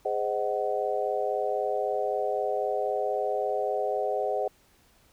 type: chord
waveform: sine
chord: Ab dominant seventh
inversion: none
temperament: just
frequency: 415.3 / 519.1 / 623 / 747.5 Hz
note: Ab4 / C5 / Eb5 / Gb5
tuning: 0 / -14 / +2 / +17 cents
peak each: -31 dBFS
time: 0.05-4.48 s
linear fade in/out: 5 ms
effects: pink hiss -62 dBFS RMS until 5.12 s